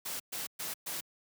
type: noise bursts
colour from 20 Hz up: white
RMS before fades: -38 dBFS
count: 4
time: 0.05-1.01 s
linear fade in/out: 10 ms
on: 150 ms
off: 120 ms
effects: high-pass 100 Hz 12 dB/octave